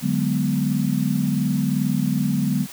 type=chord; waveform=sine; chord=G# half-diminished seventh; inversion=second; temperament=equal; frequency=146.83 / 185 / 207.7 / 246.9 Hz; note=D3 / F#3 / G#3 / B3; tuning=0 / 0 / 0 / 0 cents; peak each=-24 dBFS; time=0.01-2.67 s; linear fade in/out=50 ms; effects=white hiss -39 dBFS RMS until 2.72 s